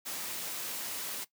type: noise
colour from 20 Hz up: white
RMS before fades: -38 dBFS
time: 0.05-1.25 s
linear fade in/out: 20 ms
effects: noise-tail reverb RT60 0.1 s tail -17 dB re dry + high-pass 150 Hz 12 dB/octave